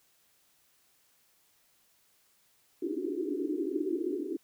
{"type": "band-pass noise", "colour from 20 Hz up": "pink", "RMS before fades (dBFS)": -33, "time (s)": [2.82, 4.37], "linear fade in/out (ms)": 5, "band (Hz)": [280, 410], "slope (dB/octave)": 96, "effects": ["white hiss -68 dBFS RMS until 4.43 s"]}